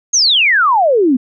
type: exponential sweep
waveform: sine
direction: down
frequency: 6645 to 238.6 Hz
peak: -8 dBFS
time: 0.13-1.17 s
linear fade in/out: 10 ms
effects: none